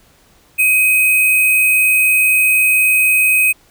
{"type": "tone with sample-and-hold", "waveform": "sine", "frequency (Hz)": 2517, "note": "D#7", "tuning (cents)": 19, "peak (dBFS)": -9, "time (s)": [0.58, 3.53], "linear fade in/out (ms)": 20, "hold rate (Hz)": 11025, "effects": ["pink hiss -51 dBFS RMS until 3.7 s"]}